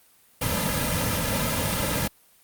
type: noise with comb filter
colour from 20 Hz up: pink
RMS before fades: -25 dBFS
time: 0.41-2.08 s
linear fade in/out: 10 ms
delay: 2.7 ms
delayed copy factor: -1
effects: white hiss -58 dBFS RMS until 2.43 s + Opus 32 kbps